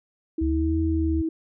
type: tone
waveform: sine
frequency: 322.7 Hz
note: E4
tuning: 37 cents flat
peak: -23 dBFS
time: 0.38-1.29 s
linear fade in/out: 5 ms
type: linear two-way sweep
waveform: sine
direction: up then down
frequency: 70.7 to 82.2 to 75.5 Hz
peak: -23 dBFS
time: 0.41-1.22 s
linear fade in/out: 10 ms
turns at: 0.8 s
effects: none